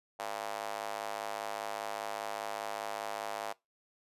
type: tone with high-pass filter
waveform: square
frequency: 52.5 Hz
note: G#1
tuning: 19 cents sharp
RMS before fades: -39 dBFS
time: 0.19-3.53 s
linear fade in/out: 10 ms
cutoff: 710 Hz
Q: 2.5
effects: noise-tail reverb RT60 0.2 s tail -21 dB re dry + resampled to 32000 Hz